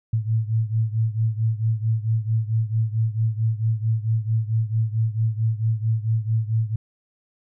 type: beating tone pair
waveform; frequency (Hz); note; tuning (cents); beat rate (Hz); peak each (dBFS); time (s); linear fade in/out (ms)
sine; 110 / 114.5; A2 / A#2; 0 / -31; 4.5; -21 / -24; 0.13-6.76; 5
effects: none